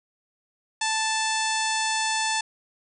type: harmonic tone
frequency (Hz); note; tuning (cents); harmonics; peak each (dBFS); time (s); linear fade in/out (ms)
880; A5; 0; 1 / 2 / 3 / 4 / 5 / 6 / 7 / 8 / 9 / 10; -27 / -30 / -32 / -33 / -34 / -35 / -35 / -36 / -37 / -37; 0.81-2.41; 5
effects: none